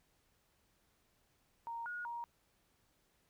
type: tone with pitch steps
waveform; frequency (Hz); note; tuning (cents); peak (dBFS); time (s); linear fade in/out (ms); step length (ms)
sine; 929 / 1444 / 942; A#5 / F#6 / A#5; -6 / -43 / +18; -40; 1.67-2.24; 0; 190
effects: pink hiss -75 dBFS RMS until 3.29 s